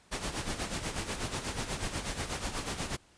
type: noise with tremolo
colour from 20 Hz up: pink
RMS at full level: -33 dBFS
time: 0.11-2.97 s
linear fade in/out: 20 ms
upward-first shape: sine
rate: 8.2 Hz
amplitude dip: 65%
effects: pink hiss -62 dBFS RMS until 3.17 s + resampled to 22050 Hz